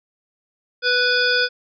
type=harmonic tone with a mistuned harmonic; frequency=493.9 Hz; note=B4; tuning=in tune; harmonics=1 / 3 / 5 / 7 / 9 / 10; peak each=-23 / -18 / -28 / -26 / -28 / -23 dBFS; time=0.82-1.49 s; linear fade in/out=50 ms; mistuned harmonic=9; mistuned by=+19 cents; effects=none